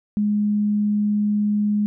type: tone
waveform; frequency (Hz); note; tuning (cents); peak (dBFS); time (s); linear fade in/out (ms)
sine; 208.2; G#3; +5; -17; 0.17-1.86; 0
effects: none